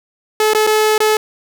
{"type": "tone with dropouts", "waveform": "sawtooth", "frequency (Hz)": 430.6, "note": "A4", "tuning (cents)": -37, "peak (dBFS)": -7, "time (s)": [0.4, 1.17], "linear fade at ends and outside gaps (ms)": 2, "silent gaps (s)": [[0.535, 0.548], [0.667, 0.672], [0.98, 1.003]], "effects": []}